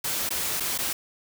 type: noise with dropouts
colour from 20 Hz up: white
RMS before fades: -28 dBFS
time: 0.04-0.93 s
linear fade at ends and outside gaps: 5 ms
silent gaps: 0.292-0.305 / 0.6-0.604 / 0.778-0.786 s
effects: none